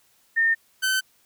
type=tone pair in turn; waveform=sine / sawtooth; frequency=1820 / 1530.4 Hz; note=A#6 / G6; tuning=-42 / -42 cents; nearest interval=minor third; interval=300 cents; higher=first; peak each=-17 dBFS; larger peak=neither; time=0.36-0.55 / 0.82-1.01 s; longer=neither; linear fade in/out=20 ms; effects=white hiss -62 dBFS RMS until 1.25 s